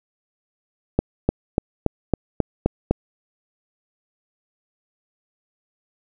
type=accelerating click train; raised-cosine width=2 ms; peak=-3 dBFS; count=8; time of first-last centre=0.99-2.91 s; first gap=300 ms; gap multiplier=0.97; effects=none

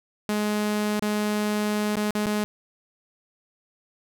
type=tone with dropouts; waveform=sawtooth; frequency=210 Hz; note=G#3; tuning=19 cents sharp; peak=-19 dBFS; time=0.29-2.44 s; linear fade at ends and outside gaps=0 ms; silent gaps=0.995-1.023 / 1.955-1.969 / 2.107-2.151 / 2.259-2.267 s; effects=none

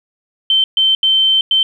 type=tone bursts at uneven times; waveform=sine; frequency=3100 Hz; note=G7; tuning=20 cents flat; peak=-9 dBFS; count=4; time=0.5-0.64 / 0.77-0.95 / 1.03-1.41 / 1.51-1.63 s; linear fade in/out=2 ms; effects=8-bit

